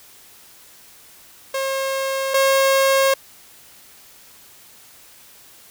sawtooth tone pair in turn, 538 / 540.4 Hz, C5 / C#5, +48 / -44 cents, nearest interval unison, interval 8 cents, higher second, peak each -17 / -10 dBFS, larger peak second, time 1.54-2.34 / 2.34-3.14 s, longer neither, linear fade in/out 5 ms, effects white hiss -47 dBFS RMS until 5.7 s

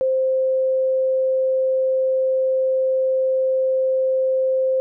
sine tone, 523.3 Hz, C5, in tune, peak -16 dBFS, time 0.01-4.8 s, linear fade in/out 0 ms, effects none

